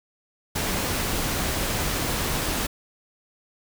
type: noise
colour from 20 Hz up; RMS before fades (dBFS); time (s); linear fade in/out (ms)
pink; -26; 0.55-2.67; 10
effects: none